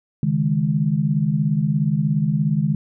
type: chord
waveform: sine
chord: C# suspended second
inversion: none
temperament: equal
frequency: 138.59 / 155.56 / 207.7 Hz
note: C#3 / D#3 / G#3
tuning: 0 / 0 / 0 cents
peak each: -23 / -19 / -22 dBFS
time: 0.23-2.75 s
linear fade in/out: 2 ms
effects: none